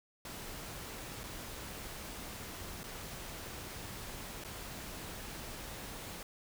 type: noise with dropouts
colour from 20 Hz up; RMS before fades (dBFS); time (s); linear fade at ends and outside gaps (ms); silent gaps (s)
pink; -45; 0.25-6.23; 2; 1.234-1.238 / 2.833-2.839 / 4.439-4.447
effects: none